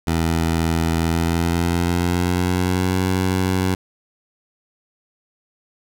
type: tone with pitch glide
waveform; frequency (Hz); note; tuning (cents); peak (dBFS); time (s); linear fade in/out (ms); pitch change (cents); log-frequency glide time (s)
15% pulse; 82.3 to 92.91; E2 to F#2; -2 to +8; -11; 0.07-3.75; 5; +210; 1.01-3
effects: none